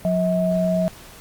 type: tone pair together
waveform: sine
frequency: 180 / 641.4 Hz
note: F#3 / E5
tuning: -47 / -48 cents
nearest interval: octave + minor seventh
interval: 2199 cents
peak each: -20 dBFS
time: 0.05-0.88 s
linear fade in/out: 0 ms
effects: pink hiss -43 dBFS RMS until 1.2 s + Opus 32 kbps